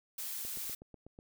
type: noise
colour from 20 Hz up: blue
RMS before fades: -40 dBFS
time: 0.18-0.75 s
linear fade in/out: 5 ms
type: click train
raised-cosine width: 2 ms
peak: -37 dBFS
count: 7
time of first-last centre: 0.45-1.189 s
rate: 8.12 Hz
effects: none